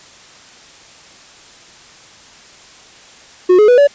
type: tone with pitch steps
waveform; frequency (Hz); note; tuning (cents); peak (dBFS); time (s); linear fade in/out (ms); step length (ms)
triangle; 364 / 423 / 491.5 / 571.2; F#4 / G#4 / B4 / D5; -28 / +32 / -8 / -48; -3; 3.49-3.874; 10; 96
effects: white hiss -41 dBFS RMS until 3.94 s + resampled to 16000 Hz